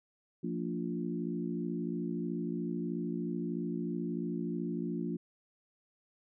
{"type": "harmonic tone with a mistuned harmonic", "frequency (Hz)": 58.27, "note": "A#1", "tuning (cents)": 0, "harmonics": [3, 4, 5, 6], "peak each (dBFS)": [-37, -38, -39, -40], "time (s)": [0.43, 5.17], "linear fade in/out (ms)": 10, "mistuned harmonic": 4, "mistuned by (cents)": -36, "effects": []}